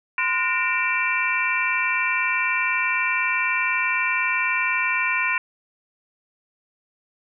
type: tone cluster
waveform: sine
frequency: 1031 / 1443 / 1833 / 2343 / 2691 Hz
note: C6 / F#6 / A#6 / D7 / E7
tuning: -26 / -44 / -30 / -5 / +35 cents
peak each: -27 / -28 / -27 / -23 / -28 dBFS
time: 0.18-5.38 s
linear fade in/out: 2 ms
effects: none